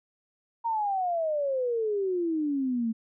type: exponential sweep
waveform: sine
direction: down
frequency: 940 to 220 Hz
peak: -25 dBFS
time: 0.64-2.93 s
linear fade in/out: 20 ms
effects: none